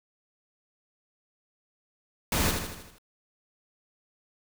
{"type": "noise with echo", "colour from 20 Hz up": "pink", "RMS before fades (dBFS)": -26, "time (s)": [2.32, 2.51], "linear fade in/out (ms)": 2, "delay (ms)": 79, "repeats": 6, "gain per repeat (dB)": -5, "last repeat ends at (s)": 2.984, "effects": []}